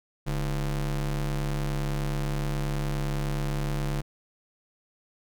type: ring-modulated tone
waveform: square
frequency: 88.4 Hz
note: F2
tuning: 22 cents sharp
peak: -24 dBFS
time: 0.26-4.02 s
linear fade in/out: 20 ms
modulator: 53.6 Hz
effects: none